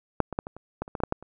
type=clicks; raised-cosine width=1 ms; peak=-6 / -19 / -12 / -22 / -28 / -15 / -27 / -17 / -18 / -8 / -11 / -30 dBFS; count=12; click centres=0.203 / 0.327 / 0.389 / 0.469 / 0.566 / 0.82 / 0.879 / 0.952 / 1.003 / 1.036 / 1.124 / 1.226 s; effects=none